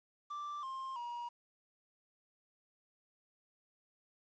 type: tone with pitch steps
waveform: triangle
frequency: 1174.7 / 1058.7 / 954.2 Hz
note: D6 / C6 / A#5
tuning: 0 / +20 / +40 cents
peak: -38 dBFS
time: 0.3-1.29 s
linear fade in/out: 10 ms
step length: 330 ms
effects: resampled to 16000 Hz + 11-bit